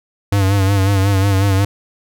square tone with vibrato, 98 Hz, G2, in tune, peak -12 dBFS, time 0.32-1.65 s, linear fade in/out 5 ms, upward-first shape sine, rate 5.5 Hz, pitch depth 55 cents each way, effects none

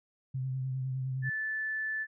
sine tone with vibrato, 130.81 Hz, C3, in tune, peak -31 dBFS, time 0.34-1.3 s, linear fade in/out 10 ms, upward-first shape sine, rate 9.8 Hz, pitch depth 29 cents each way
sine tone, 1749 Hz, A6, 11 cents flat, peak -31 dBFS, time 1.22-2.07 s, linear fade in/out 50 ms
effects none

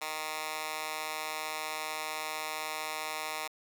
10% pulse tone with high-pass filter, 155.56 Hz, D#3, in tune, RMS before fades -37 dBFS, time 0.01-3.48 s, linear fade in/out 10 ms, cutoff 1100 Hz, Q 0.87, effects none

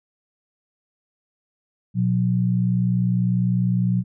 sine tone pair together, 120.79 / 180.8 Hz, B2 / F#3, -38 / -40 cents, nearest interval perfect fifth, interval 698 cents, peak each -20 dBFS, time 1.94-4.04 s, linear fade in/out 50 ms, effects none

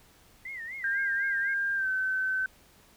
sine tone with vibrato, 1975.5 Hz, B6, in tune, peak -36 dBFS, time 0.45-1.54 s, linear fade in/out 5 ms, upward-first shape sine, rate 4 Hz, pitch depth 160 cents each way
sine tone with pitch glide, 1600 to 1529.5 Hz, G6 to G6, +35 to -43 cents, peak -26 dBFS, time 0.84-2.46 s, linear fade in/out 2 ms, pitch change -78 cents, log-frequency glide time 1.75-1.88 s
effects pink hiss -59 dBFS RMS until 2.96 s

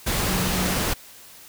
sine tone in noise, 183.5 Hz, F#3, 14 cents flat, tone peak -26 dBFS, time 0.28-0.76 s, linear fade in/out 10 ms, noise pink, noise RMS -24 dBFS, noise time 0.06-0.94 s, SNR -5 dB, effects white hiss -46 dBFS RMS until 1.48 s

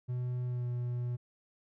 triangle tone with pitch glide, 124.2 to 122.07 Hz, B2 to B2, +10 to -20 cents, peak -30 dBFS, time 0.08-1.17 s, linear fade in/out 20 ms, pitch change -30 cents, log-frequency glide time 0.45-0.67 s, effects none

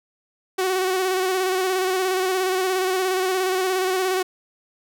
sawtooth tone with vibrato, 373.4 Hz, F#4, 16 cents sharp, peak -16 dBFS, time 0.58-4.23 s, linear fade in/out 10 ms, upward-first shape square, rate 17 Hz, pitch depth 30 cents each way, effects none

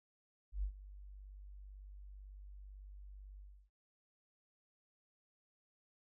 sine tone with ADSR envelope, 49 Hz, G1, in tune, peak -33 dBFS, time 0.52-3.7 s, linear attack 110 ms, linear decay 87 ms, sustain -17 dB, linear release 310 ms, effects none

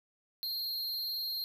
square tone with amplitude modulation, 4207 Hz, C8, 9 cents sharp, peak -32 dBFS, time 0.43-1.44 s, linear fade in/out 0 ms, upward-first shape sine, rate 270 Hz, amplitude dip 50%, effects none

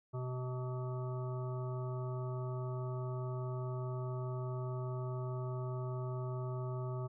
harmonic tone, 126.8 Hz, B2, 46 cents sharp, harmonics 1 / 3 / 5 / 7 / 9 / 10, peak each -37 / -45 / -48 / -53 / -51 / -56 dBFS, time 0.13-7.08 s, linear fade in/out 20 ms, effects none

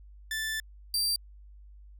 sawtooth tone pair in turn, 1760 / 4699 Hz, A6 / D8, 0 / 0 cents, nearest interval octave + perfect fourth, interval 1700 cents, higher second, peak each -27 / -23 dBFS, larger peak second, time 0.31-0.6 / 0.94-1.16 s, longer first, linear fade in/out 2 ms, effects added 50 Hz sine -48 dBFS peak until 1.99 s

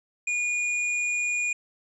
square tone, 2441 Hz, D#7, 34 cents flat, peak -25 dBFS, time 0.27-1.53 s, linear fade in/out 5 ms, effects resampled to 22050 Hz

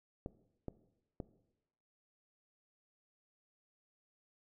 clicks, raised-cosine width 2 ms, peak -27 dBFS, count 3, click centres 0.261 / 0.683 / 1.202 s, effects noise-tail reverb RT60 0.9 s tail -17 dB re dry

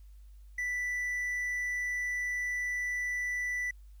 triangle tone, 1975.5 Hz, B6, in tune, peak -29 dBFS, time 0.58-3.71 s, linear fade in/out 5 ms, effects added 50 Hz sine -49 dBFS peak until 4 s + white hiss -73 dBFS RMS until 4 s

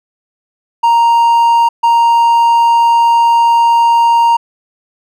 triangle tone bursts at uneven times, 932.3 Hz, A#5, in tune, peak -4 dBFS, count 2, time 0.83-1.69 / 1.83-4.37 s, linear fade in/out 10 ms, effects none

